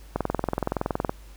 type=click train; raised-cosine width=1 ms; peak=-10 dBFS; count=21; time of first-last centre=0.16-1.095 s; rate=21.4 Hz; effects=added 50 Hz sine -44 dBFS peak until 1.36 s + pink hiss -54 dBFS RMS until 1.36 s